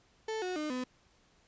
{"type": "tone with pitch steps", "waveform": "35% pulse", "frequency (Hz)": [440, 365.7, 304, 252.7], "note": ["A4", "F#4", "D#4", "B3"], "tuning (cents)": [0, -20, -40, 40], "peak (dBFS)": -32, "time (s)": [0.28, 0.84], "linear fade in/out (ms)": 5, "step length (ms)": 140, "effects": ["pink hiss -67 dBFS RMS until 1.47 s", "resampled to 16000 Hz"]}